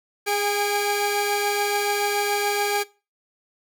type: tone cluster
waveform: sawtooth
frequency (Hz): 411 / 815 / 2317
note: G#4 / G#5 / D7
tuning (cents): -18 / -33 / -24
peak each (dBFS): -21 / -21 / -26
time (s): 0.26-2.84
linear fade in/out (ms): 20
effects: noise-tail reverb RT60 0.3 s tail -20 dB re dry